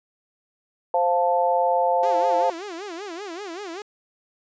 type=chord; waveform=sine; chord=F major; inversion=second; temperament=equal; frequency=523.3 / 698.5 / 880 Hz; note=C5 / F5 / A5; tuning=0 / 0 / 0 cents; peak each=-22 dBFS; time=0.94-2.5 s; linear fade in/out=2 ms
type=tone with vibrato; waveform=sawtooth; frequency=370 Hz; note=F#4; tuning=in tune; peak=-28 dBFS; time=2.03-3.82 s; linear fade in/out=2 ms; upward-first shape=sine; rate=5.2 Hz; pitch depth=220 cents each way
effects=resampled to 16000 Hz